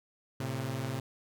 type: tone pair together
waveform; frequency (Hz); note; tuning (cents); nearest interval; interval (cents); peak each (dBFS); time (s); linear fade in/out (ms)
sawtooth; 112.96 / 133.1; A2 / C3; +46 / +30; minor third; 284; -33 / -31; 0.4-1; 5
effects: none